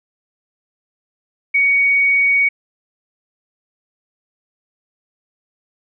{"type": "tone", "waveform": "sine", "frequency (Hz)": 2241, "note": "C#7", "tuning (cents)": 18, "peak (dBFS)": -11, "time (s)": [1.54, 2.49], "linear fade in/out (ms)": 10, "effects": []}